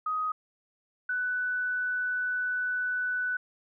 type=tone pair in turn; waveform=sine; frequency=1254 / 1491.3 Hz; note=D#6 / F#6; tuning=+13 / +13 cents; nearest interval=minor third; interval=300 cents; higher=second; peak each=-27 dBFS; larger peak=neither; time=0.06-0.32 / 1.09-3.37 s; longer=second; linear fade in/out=5 ms; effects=none